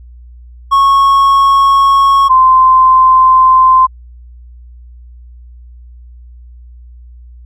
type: tone pair in turn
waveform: triangle / sine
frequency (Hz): 1100 / 1038.3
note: C#6 / C6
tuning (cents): -14 / -14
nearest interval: minor second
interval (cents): 100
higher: first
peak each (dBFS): -3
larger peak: neither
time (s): 0.71-2.29 / 2.29-3.87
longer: neither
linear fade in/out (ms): 20
effects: added 60 Hz sine -32 dBFS peak until 7.45 s